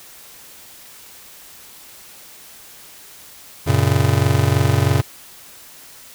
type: chord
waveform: square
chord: F# major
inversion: none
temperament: just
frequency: 92.5 / 115.62 / 138.75 Hz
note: F#2 / A#2 / C#3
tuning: 0 / -14 / +2 cents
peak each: -19 dBFS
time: 3.66-5.02 s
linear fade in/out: 20 ms
effects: white hiss -42 dBFS RMS until 6.14 s